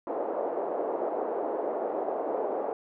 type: band-pass noise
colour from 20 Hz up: white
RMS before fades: -31 dBFS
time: 0.07-2.73 s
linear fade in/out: 2 ms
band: 360 to 700 Hz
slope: 24 dB/octave
effects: none